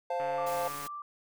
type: chord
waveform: triangle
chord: F major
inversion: second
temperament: equal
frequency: 523.3 / 698.5 / 880 Hz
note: C5 / F5 / A5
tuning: 0 / 0 / 0 cents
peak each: -31 / -32 / -34 dBFS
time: 0.1-0.68 s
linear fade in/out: 5 ms
type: click train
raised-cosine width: 0.5 ms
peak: -29 dBFS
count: 96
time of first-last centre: 0.2-0.864 s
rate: 143 Hz
type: tone with tremolo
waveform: sine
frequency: 1174.7 Hz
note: D6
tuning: in tune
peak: -37 dBFS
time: 0.38-1.02 s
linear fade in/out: 2 ms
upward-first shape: sine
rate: 4 Hz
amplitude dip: 25%
type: band-stop noise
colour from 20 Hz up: white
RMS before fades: -44 dBFS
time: 0.46-0.88 s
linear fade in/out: 10 ms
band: 520 to 1700 Hz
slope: 96 dB/octave
effects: none